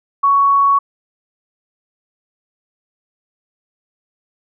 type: tone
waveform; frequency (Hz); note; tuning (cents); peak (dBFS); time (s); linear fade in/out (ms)
sine; 1116; C#6; +11; -9; 0.23-0.79; 10
effects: none